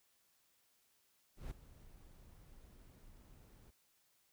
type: noise with ADSR envelope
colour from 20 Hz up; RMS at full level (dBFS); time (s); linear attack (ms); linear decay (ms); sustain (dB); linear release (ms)
brown; -43; 1.36-3.71; 150; 7; -17; 17
effects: white hiss -75 dBFS RMS until 4.32 s